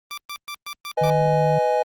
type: tone bursts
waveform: 15% pulse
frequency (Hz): 1174.7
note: D6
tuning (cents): 0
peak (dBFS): -24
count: 6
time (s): 0.11-1.1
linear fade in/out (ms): 0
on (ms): 65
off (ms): 120
type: chord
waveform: triangle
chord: G# minor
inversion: first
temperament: just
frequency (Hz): 498.4 / 623 / 830.6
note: B4 / D#5 / G#5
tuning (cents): +16 / +2 / 0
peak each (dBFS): -20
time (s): 0.97-1.83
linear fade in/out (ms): 10
type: tone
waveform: sine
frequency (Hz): 153.4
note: D#3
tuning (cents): -24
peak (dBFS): -21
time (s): 1.01-1.59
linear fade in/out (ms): 10
effects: Opus 32 kbps